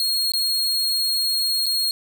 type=tone with dropouts; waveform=40% pulse; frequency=4278 Hz; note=C8; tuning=38 cents sharp; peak=-18 dBFS; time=0-1.91 s; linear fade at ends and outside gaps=1 ms; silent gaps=0.32-0.336 / 1.659-1.664 s; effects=9-bit